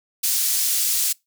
pink high-pass noise, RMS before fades -21 dBFS, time 0.23-1.13 s, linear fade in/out 10 ms, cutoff 6100 Hz, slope 12 dB/octave, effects noise-tail reverb RT60 0.2 s tail -25 dB re dry

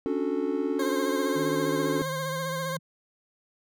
triangle chord, D major seventh, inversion third, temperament just, 275.3 / 293.7 / 367.1 / 440.5 Hz, C#4 / D4 / F#4 / A4, -12 / 0 / -14 / +2 cents, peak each -29 dBFS, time 0.06-2.02 s, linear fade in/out 0 ms
20% pulse tone with vibrato, 530 Hz, C5, 22 cents sharp, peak -25 dBFS, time 0.79-2.77 s, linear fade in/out 5 ms, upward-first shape sine, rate 15 Hz, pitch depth 41 cents each way
sine tone with pitch glide, 155.56 to 161.23 Hz, D#3 to E3, 0 to -38 cents, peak -34 dBFS, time 1.35-2.79 s, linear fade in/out 20 ms, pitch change +62 cents, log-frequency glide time 2.31-2.38 s
effects none

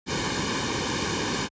pink noise with comb filter, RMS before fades -27 dBFS, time 0.06-1.49 s, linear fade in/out 50 ms, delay 1.5 ms, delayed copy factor -0.75, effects high-pass 60 Hz 12 dB/octave + resampled to 16000 Hz

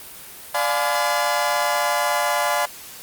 30% pulse chord, D diminished seventh, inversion none, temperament just, 587.3 / 704.8 / 845.8 / 1014.9 Hz, D5 / F5 / Ab5 / Cb6, 0 / +16 / +31 / +47 cents, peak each -22 dBFS, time 0.54-2.66 s, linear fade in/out 10 ms, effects white hiss -39 dBFS RMS until 3.02 s + Opus 32 kbps

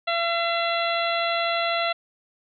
harmonic tone with a mistuned harmonic, 678 Hz, E5, 49 cents sharp, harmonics 1 / 2 / 3 / 4 / 5 / 6, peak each -25 / -28 / -30 / -31 / -32 / -33 dBFS, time 0.07-1.93 s, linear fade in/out 10 ms, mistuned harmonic 6, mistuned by -18 cents, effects none

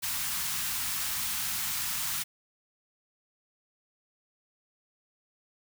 white band-stop noise, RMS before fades -32 dBFS, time 0.02-2.24 s, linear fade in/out 20 ms, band 220 to 880 Hz, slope 24 dB/octave, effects none

